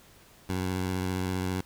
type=tone with vibrato; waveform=15% pulse; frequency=92.5 Hz; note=F#2; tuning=in tune; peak=-22 dBFS; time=0.49-1.61 s; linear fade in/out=5 ms; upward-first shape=square; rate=15 Hz; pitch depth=21 cents each way; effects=pink hiss -56 dBFS RMS until 1.65 s